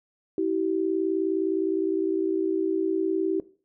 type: tone pair together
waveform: sine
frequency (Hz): 324.1 / 383.7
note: E4 / G4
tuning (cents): -29 / -37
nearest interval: minor third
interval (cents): 292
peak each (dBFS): -25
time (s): 0.38-3.4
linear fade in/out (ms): 2
effects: noise-tail reverb RT60 0.4 s tail -18 dB re dry